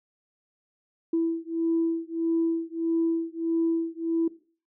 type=beating tone pair; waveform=sine; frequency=329.6 / 331.2 Hz; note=E4 / E4; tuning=0 / +8 cents; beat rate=1.6 Hz; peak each=-26 dBFS; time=1.13-4.28 s; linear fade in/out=5 ms; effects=noise-tail reverb RT60 0.4 s tail -18 dB re dry + tanh soft clip ceiling -16 dBFS